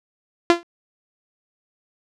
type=tone with exponential decay; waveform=sawtooth; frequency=343 Hz; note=F4; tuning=31 cents flat; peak=-4 dBFS; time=0.5-0.63 s; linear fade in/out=0 ms; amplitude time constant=28 ms; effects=low-pass 5000 Hz 12 dB/octave